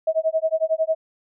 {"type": "tone with tremolo", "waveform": "sine", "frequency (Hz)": 640, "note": "D#5", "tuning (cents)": 49, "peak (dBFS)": -15, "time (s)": [0.07, 0.95], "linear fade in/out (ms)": 5, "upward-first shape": "sine", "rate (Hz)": 11, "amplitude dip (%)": 100, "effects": []}